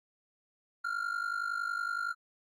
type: ring-modulated tone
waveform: triangle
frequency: 1396.9 Hz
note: F6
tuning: in tune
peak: -27 dBFS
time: 0.84-2.13 s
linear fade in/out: 10 ms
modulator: 25.4 Hz
effects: AAC 48 kbps